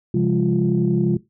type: tone cluster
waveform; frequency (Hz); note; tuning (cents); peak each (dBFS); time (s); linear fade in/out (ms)
sine; 132.5 / 170.4 / 201.5 / 349.5; C3 / F3 / G3 / F4; +22 / -42 / +48 / +1; -21; 0.14-1.17; 5
effects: noise-tail reverb RT60 0.2 s tail -17 dB re dry + tanh soft clip ceiling -7 dBFS